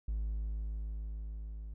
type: tone with level ramp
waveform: triangle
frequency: 53.4 Hz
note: G#1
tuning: 49 cents sharp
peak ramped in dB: -29 to -39 dBFS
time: 0.08-1.74 s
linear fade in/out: 5 ms
effects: tanh soft clip ceiling -26 dBFS